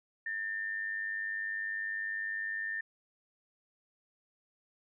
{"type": "tone with amplitude modulation", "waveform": "sine", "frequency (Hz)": 1800, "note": "A6", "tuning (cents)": 39, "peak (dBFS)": -31, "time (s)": [0.26, 2.81], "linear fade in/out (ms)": 5, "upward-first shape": "sine", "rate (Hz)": 100, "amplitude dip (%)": 55, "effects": []}